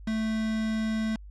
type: tone with quantisation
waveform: triangle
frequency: 219.8 Hz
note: A3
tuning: 2 cents flat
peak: -24 dBFS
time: 0.07-1.16 s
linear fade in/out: 5 ms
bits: 6
effects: added 50 Hz sine -42 dBFS peak until 1.3 s + low-pass 6000 Hz 12 dB/octave